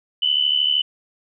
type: tone pair together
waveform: sine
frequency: 2960 / 3033 Hz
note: F#7 / F#7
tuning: 0 / +42 cents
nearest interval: unison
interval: 42 cents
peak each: -19 dBFS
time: 0.22-0.82 s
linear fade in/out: 5 ms
effects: none